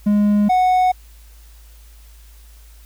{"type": "tone pair in turn", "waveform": "triangle", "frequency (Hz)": [206.8, 737], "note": ["G#3", "F#5"], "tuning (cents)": [-7, -7], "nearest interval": "octave + minor seventh", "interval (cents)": 2200, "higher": "second", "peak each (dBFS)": -10, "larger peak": "neither", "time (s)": [[0.06, 0.49], [0.49, 0.92]], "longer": "neither", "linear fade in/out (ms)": 10, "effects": ["added 54 Hz sine -41 dBFS peak until 2.85 s", "white hiss -52 dBFS RMS until 2.85 s"]}